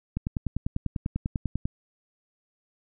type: click train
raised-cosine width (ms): 5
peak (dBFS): -15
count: 16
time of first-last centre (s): 0.17-1.655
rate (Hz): 10.1
effects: none